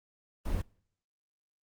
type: noise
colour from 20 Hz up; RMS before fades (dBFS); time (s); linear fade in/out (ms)
brown; -31; 0.45-0.62; 10
effects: noise-tail reverb RT60 0.6 s tail -25 dB re dry + Opus 24 kbps